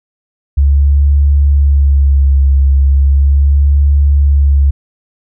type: tone with vibrato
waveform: sine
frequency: 69.8 Hz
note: C#2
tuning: 13 cents sharp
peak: -5 dBFS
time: 0.57-4.71 s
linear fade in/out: 10 ms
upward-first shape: sine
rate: 0.37 Hz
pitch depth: 35 cents each way
effects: none